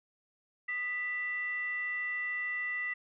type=tone with frequency modulation; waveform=sine; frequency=1975.5 Hz; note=B6; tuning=in tune; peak=-32 dBFS; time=0.68-2.94 s; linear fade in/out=10 ms; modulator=738 Hz; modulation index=0.34; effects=none